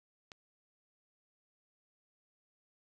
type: click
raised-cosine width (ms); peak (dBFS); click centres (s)
0.2; -30; 0.318
effects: none